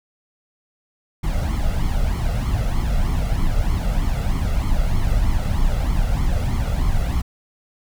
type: noise with flanger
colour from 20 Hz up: brown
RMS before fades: -19 dBFS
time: 1.23-7.22 s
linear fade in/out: 10 ms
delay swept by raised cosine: 0.92 to 1.51 ms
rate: 3.2 Hz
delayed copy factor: +0.7
effects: none